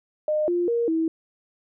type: tone with pitch steps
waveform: sine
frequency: 610 / 349.9 / 469.2 / 324.1 Hz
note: D#5 / F4 / A#4 / E4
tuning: -34 / +3 / +11 / -29 cents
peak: -20 dBFS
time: 0.28-1.08 s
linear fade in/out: 2 ms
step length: 200 ms
effects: none